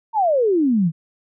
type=exponential sweep; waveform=sine; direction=down; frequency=932.3 to 152.7 Hz; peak=-14 dBFS; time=0.13-0.92 s; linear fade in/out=50 ms; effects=none